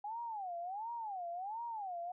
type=tone with vibrato; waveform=sine; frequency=804 Hz; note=G5; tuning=44 cents sharp; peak=-39 dBFS; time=0.04-2.12 s; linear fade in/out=5 ms; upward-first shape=sine; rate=1.4 Hz; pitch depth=280 cents each way; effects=none